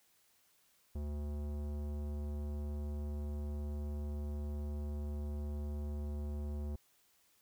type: tone with tanh clipping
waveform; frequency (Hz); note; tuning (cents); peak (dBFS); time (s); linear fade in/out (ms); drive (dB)
sine; 73.42; D2; 0; -39; 0.95-6.76; 5; 17
effects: white hiss -71 dBFS RMS until 7.41 s